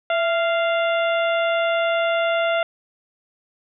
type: harmonic tone with a mistuned harmonic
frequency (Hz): 695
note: F5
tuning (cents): -9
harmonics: 1 / 2 / 3 / 4 / 5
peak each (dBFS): -19 / -25 / -29 / -31 / -33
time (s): 0.1-2.63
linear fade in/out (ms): 2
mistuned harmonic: 1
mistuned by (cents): -70
effects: none